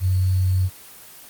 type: tone with sample-and-hold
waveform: sine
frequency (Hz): 92.9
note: F#2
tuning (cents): +7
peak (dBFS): -16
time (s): 0-0.7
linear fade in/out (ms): 50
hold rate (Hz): 4410
effects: white hiss -43 dBFS RMS until 1.29 s + Opus 24 kbps